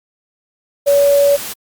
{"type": "tone in noise", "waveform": "sine", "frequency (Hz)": 568, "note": "C#5", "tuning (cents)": 42, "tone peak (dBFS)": -8, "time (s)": [0.86, 1.37], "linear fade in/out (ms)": 20, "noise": "white", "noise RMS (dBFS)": -26, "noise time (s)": [0.86, 1.54], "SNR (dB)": 15, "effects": ["Opus 48 kbps"]}